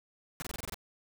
pink noise bursts, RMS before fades -39 dBFS, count 8, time 0.4-0.743 s, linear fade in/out 0 ms, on 21 ms, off 25 ms, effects none

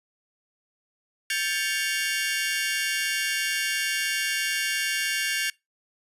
sawtooth tone cluster, 1576 / 1745 / 2229 / 2802 Hz, G6 / A6 / C#7 / F7, +9 / -15 / +9 / +5 cents, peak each -27 dBFS, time 1.3-5.5 s, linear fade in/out 2 ms, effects noise-tail reverb RT60 0.2 s tail -23 dB re dry + resampled to 32000 Hz

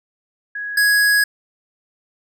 sine / square tone pair in turn, 1665 / 1665 Hz, G#6 / G#6, +4 / +4 cents, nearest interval unison, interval 0 cents, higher neither, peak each -24 / -13 dBFS, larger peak second, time 0.55-0.77 / 0.77-1.24 s, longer second, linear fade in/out 5 ms, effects none

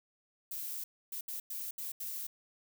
violet noise bursts at uneven times, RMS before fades -40 dBFS, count 6, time 0.51-0.84 / 1.12-1.21 / 1.28-1.4 / 1.5-1.71 / 1.78-1.92 / 2-2.27 s, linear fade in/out 5 ms, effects none

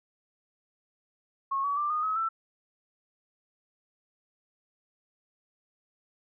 sine tone with pitch steps, 1091 / 1135.4 / 1181.5 / 1229.6 / 1279.6 / 1331.6 Hz, C#6 / C#6 / D6 / D#6 / D#6 / E6, -28 / +41 / +10 / -21 / +48 / +17 cents, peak -26 dBFS, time 1.51-2.29 s, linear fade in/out 10 ms, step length 130 ms, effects none

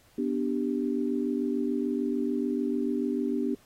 sine chord, G major, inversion first, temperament equal, 246.9 / 293.7 / 392 Hz, B3 / D4 / G4, 0 / 0 / 0 cents, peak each -29 / -30 / -32 dBFS, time 0.18-3.55 s, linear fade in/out 5 ms, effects pink hiss -61 dBFS RMS until 3.65 s + AAC 48 kbps

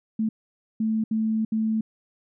sine tone bursts at uneven times, 220 Hz, A3, in tune, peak -21 dBFS, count 4, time 0.19-0.29 / 0.8-1.04 / 1.11-1.45 / 1.52-1.81 s, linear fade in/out 5 ms, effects none

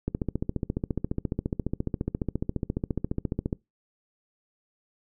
click train, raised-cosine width 3 ms, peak -14 dBFS, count 51, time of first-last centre 0.08-3.528 s, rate 14.5 Hz, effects noise-tail reverb RT60 0.2 s tail -24 dB re dry

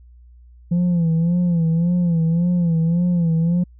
sine tone with vibrato, 170 Hz, F3, 46 cents flat, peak -12 dBFS, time 0.71-3.64 s, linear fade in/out 10 ms, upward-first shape sine, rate 1.8 Hz, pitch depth 80 cents each way, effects tanh soft clip ceiling -14 dBFS + added 60 Hz sine -43 dBFS peak until 3.79 s

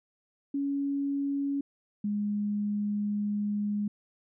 sine tone pair in turn, 280.1 / 206.7 Hz, C#4 / G#3, +18 / -8 cents, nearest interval perfect fourth, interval 526 cents, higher first, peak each -27 dBFS, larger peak neither, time 0.54-1.61 / 2.04-3.88 s, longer second, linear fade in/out 5 ms, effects none

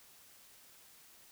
silence, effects white hiss -60 dBFS RMS until 1.31 s

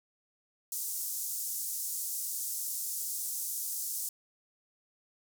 white band-pass noise, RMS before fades -36 dBFS, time 0.72-4.09 s, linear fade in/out 2 ms, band 6100 to 16000 Hz, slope 24 dB/octave, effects none

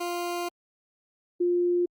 20% pulse / sine tone pair in turn, 349.2 / 352 Hz, F4 / F4, 0 / +14 cents, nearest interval unison, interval 14 cents, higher second, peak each -24 / -21 dBFS, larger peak second, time 0-0.49 / 1.4-1.86 s, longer first, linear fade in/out 10 ms, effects Opus 48 kbps

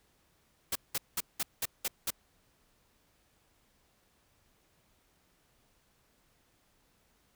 white noise bursts, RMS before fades -32 dBFS, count 7, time 0.72-2.105 s, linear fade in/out 5 ms, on 35 ms, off 190 ms, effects pink hiss -70 dBFS RMS until 7.35 s

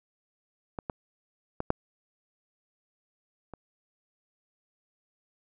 clicks, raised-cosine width 1 ms, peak -20 / -18 / -17 / -9 / -27 dBFS, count 5, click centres 0.788 / 0.898 / 1.604 / 1.704 / 3.537 s, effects none

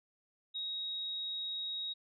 sine tone, 3786 Hz, A#7, 26 cents sharp, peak -36 dBFS, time 0.54-1.94 s, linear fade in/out 20 ms, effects none

